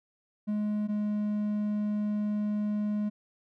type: tone pair in turn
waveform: triangle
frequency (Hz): 210 / 209.2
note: G#3 / G#3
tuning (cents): +19 / +13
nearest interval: unison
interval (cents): 6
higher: first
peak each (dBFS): -25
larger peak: neither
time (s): 0.47-0.88 / 0.88-3.1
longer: second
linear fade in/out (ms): 20
effects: none